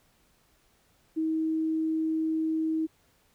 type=tone; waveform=sine; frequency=318.4 Hz; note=D#4; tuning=40 cents sharp; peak=-25 dBFS; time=1.16-2.87 s; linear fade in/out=20 ms; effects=pink hiss -66 dBFS RMS until 3.34 s